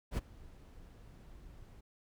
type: noise with ADSR envelope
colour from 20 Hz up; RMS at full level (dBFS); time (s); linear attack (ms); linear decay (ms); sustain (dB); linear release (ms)
brown; -30; 0.11-1.81; 66; 21; -24; 7
effects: none